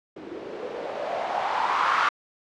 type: noise with low-pass filter sweep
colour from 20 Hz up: violet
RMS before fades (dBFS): -27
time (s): 0.16-2.09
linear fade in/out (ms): 5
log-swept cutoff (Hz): 320 to 1300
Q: 4.3
effects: low-pass 4000 Hz 12 dB/octave